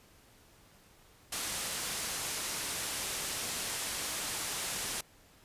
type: low-pass noise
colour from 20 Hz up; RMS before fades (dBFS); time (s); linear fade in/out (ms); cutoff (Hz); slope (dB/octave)
white; -37; 1.32-5.01; 5; 11000; 24
effects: pink hiss -61 dBFS RMS until 5.44 s + resampled to 32000 Hz

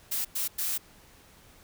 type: noise bursts at uneven times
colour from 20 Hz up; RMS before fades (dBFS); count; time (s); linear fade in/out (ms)
blue; -30; 3; 0.11-0.25 / 0.35-0.48 / 0.58-0.78; 10
effects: pink hiss -56 dBFS RMS until 1.63 s

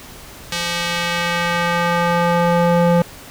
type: tone with band-pass filter sweep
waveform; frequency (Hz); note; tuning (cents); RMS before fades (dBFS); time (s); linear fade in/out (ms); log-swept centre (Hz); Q
square; 172.5; F3; -21; -17; 0.52-3.02; 2; 4300 to 480; 0.85
effects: pink hiss -38 dBFS RMS until 3.3 s

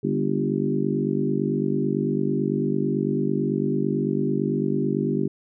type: harmonic tone with a mistuned harmonic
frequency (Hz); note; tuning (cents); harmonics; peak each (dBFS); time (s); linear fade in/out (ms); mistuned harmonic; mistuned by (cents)
49; G1; 0; 3 / 4 / 5 / 6 / 7 / 8; -28 / -28 / -28 / -28 / -28 / -28; 0.03-5.28; 10; 4; +32
effects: none

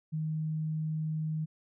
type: tone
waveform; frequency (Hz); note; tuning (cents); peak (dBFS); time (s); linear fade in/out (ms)
sine; 156.4; D#3; +9; -30; 0.12-1.46; 20
effects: none

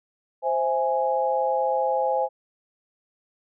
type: chord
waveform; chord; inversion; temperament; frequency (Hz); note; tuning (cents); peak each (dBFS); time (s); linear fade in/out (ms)
sine; C augmented; none; equal; 523.3 / 659.3 / 830.6; C5 / E5 / G#5; 0 / 0 / 0; -24 / -28 / -24; 0.42-2.29; 50
effects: none

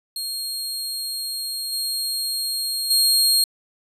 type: tone with level steps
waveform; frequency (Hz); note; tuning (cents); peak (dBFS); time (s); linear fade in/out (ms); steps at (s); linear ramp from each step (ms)
sawtooth; 4245; C8; +24; -23 / -20 / -12; 0.16-3.44; 2; 1.72 / 2.9; 10
effects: resampled to 32000 Hz

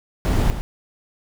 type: noise with echo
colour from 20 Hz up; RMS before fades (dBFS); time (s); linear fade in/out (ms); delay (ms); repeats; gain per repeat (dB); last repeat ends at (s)
brown; -18; 0.25-0.5; 0; 110; 1; -9; 0.61
effects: none

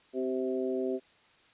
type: harmonic tone with a mistuned harmonic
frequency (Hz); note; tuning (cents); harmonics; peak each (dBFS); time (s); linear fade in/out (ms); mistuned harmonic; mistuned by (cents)
130; C3; -11; 2 / 3 / 4 / 5; -34 / -31 / -38 / -39; 0.13-1; 50; 3; -18
effects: white hiss -62 dBFS RMS until 1.53 s + resampled to 8000 Hz

